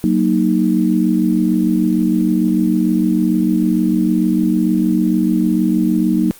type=chord; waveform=sine; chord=D# minor; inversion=first; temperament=just; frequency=186.68 / 233.3 / 311.1 Hz; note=F#3 / A#3 / D#4; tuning=+16 / +2 / 0 cents; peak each=-16 dBFS; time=0.04-6.31 s; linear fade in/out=0 ms; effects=white hiss -41 dBFS RMS until 6.39 s + Opus 24 kbps